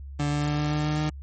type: tone with pitch steps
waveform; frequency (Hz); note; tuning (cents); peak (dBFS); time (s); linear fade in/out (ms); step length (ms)
30% pulse; 145.7 / 146.8 / 147.9 / 149.02 / 150.14 / 151.27 / 152.41; D3 / D3 / D3 / D3 / D3 / D#3 / D#3; -13 / 0 / +13 / +26 / +39 / -48 / -35; -21; 0.19-1.1; 10; 130
effects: added 69 Hz sine -36 dBFS peak until 1.22 s + MP3 32 kbps